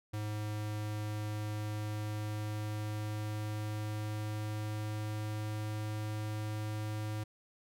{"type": "tone with pitch glide", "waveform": "square", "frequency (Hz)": [106, 106.98], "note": ["G#2", "A2"], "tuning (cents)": [36, -48], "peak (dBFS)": -36, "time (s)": [0.13, 7.24], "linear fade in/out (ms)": 10, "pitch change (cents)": 16, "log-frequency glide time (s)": [1.52, 5.83], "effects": []}